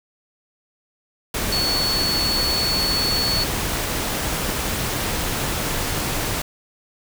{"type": "tone in noise", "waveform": "sine", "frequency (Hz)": 4421, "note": "C#8", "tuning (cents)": -5, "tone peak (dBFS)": -20, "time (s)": [1.52, 3.44], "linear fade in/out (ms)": 5, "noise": "pink", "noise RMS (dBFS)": -24, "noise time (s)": [1.34, 6.42], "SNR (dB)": 1, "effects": []}